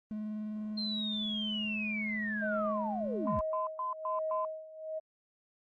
triangle tone with vibrato, 213.2 Hz, G#3, 46 cents sharp, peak -33 dBFS, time 0.11-3.39 s, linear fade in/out 0 ms, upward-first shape triangle, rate 20 Hz, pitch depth 23 cents each way
sine linear sweep, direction down, 4186 to 32.37 Hz, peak -34 dBFS, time 0.77-3.41 s, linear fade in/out 10 ms
sine tone with tremolo, 631 Hz, D#5, 24 cents sharp, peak -31 dBFS, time 2.41-5 s, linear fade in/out 20 ms, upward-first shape sine, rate 1.2 Hz, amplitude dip 85%
sine tone bursts, 1023 Hz, C6, 39 cents flat, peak -32 dBFS, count 5, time 3.27-4.45 s, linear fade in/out 2 ms, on 140 ms, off 120 ms
effects tanh soft clip ceiling -19 dBFS + Opus 32 kbps

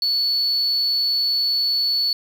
sine tone, 4435 Hz, C#8, in tune, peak -16 dBFS, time 0.02-2.13 s, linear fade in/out 2 ms, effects tanh soft clip ceiling -14 dBFS + 7-bit

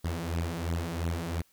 sawtooth beating tone pair, 82.41 / 85.31 Hz, E2 / F2, 0 / -40 cents, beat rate 2.9 Hz, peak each -29 dBFS, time 0.04-1.42 s, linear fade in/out 10 ms, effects white hiss -66 dBFS RMS until 1.52 s

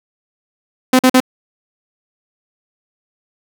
sawtooth tone bursts, 256.6 Hz, C4, 34 cents flat, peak -3 dBFS, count 3, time 0.93-1.203 s, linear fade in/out 5 ms, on 61 ms, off 45 ms, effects none

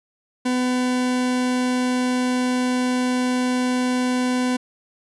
40% pulse tone, 251.1 Hz, B3, 29 cents sharp, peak -18 dBFS, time 0.45-4.57 s, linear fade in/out 10 ms, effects resampled to 24000 Hz

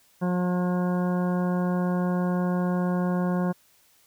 harmonic tone with a mistuned harmonic, 179.4 Hz, F3, 47 cents sharp, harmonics 1 / 2 / 3 / 4 / 5 / 6 / 8 / 9, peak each -23 / -33 / -33 / -37 / -40 / -38 / -42 / -46 dBFS, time 0.21-3.53 s, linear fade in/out 20 ms, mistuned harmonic 9, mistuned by +16 cents, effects white hiss -61 dBFS RMS until 4.06 s

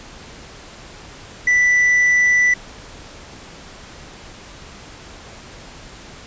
triangle tone, 1975.5 Hz, B6, in tune, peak -10 dBFS, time 1.47-2.54 s, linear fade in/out 5 ms, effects pink hiss -39 dBFS RMS until 6.26 s + resampled to 16000 Hz

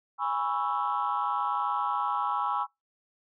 sine chord, C# minor seventh, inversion second, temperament equal with one note detuned, 825.3 / 987.8 / 1108.7 / 1318.5 Hz, G#5 / B5 / C#6 / E6, -11 / 0 / 0 / 0 cents, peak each -31 dBFS, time 0.18-2.67 s, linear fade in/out 50 ms, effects noise-tail reverb RT60 0.2 s tail -26 dB re dry + tanh soft clip ceiling -19 dBFS

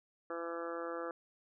harmonic tone, 168.4 Hz, E3, 37 cents sharp, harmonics 2 / 3 / 4 / 5 / 6 / 7 / 8 / 9 / 10, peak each -44 / -41 / -49 / -52 / -55 / -46 / -47 / -54 / -53 dBFS, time 0.3-1.11 s, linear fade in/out 2 ms, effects none

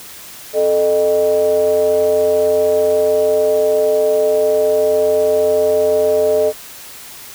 triangle ring-modulated tone, 87.31 Hz, F2, in tune, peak -6 dBFS, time 0.53-6.53 s, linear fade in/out 50 ms, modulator 524 Hz, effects white hiss -35 dBFS RMS until 7.34 s

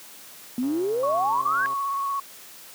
sine exponential sweep, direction up, 238.4 to 1657 Hz, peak -22 dBFS, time 0.58-1.66 s, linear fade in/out 0 ms
click train, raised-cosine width 1 ms, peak -30 dBFS, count 151, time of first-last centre 0.63-1.733 s, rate 136 Hz
sine tone with vibrato, 1108.7 Hz, C#6, in tune, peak -24 dBFS, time 1.03-2.2 s, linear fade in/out 5 ms, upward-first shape square, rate 17 Hz, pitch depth 16 cents each way
effects white hiss -45 dBFS RMS until 2.74 s + high-pass 150 Hz 12 dB/octave

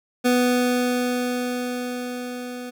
25% pulse tone with level ramp, 247.6 Hz, B3, 5 cents sharp, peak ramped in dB -12 to -28 dBFS, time 0.24-2.71 s, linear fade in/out 20 ms, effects none

